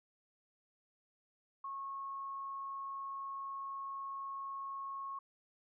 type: tone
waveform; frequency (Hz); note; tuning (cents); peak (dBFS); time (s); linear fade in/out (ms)
sine; 1094; C#6; -23; -40; 1.64-5.19; 5
effects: none